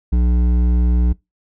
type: tone with hard clipping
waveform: sine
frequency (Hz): 60.2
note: B1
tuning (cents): -44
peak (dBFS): -14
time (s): 0.12-1.13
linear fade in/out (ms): 10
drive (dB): 10
effects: noise-tail reverb RT60 0.2 s tail -23 dB re dry